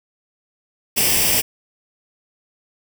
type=noise with comb filter; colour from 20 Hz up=white; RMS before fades=-17 dBFS; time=0.96-1.42 s; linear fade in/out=20 ms; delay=0.37 ms; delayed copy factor=+0.7; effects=none